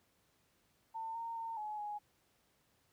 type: tone with pitch steps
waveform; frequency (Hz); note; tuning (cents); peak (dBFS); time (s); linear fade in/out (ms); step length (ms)
sine; 899 / 920 / 910 / 848 / 833; A5 / A#5 / A#5 / G#5 / G#5; +37 / -23 / -42 / +36 / +5; -39; 0.94-1.99; 20; 210
effects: pink hiss -74 dBFS RMS until 2.92 s + high-pass 60 Hz 12 dB/octave